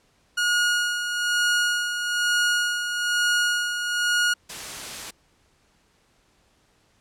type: tone with tremolo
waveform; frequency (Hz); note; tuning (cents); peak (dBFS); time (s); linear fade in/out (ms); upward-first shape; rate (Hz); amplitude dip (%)
sawtooth; 1440; F#6; -47; -15; 0.37-4.34; 10; sine; 1.1; 55
type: noise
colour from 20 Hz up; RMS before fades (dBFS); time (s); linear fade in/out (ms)
white; -34; 4.49-5.11; 10
effects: pink hiss -63 dBFS RMS until 7 s + low-pass 9000 Hz 12 dB/octave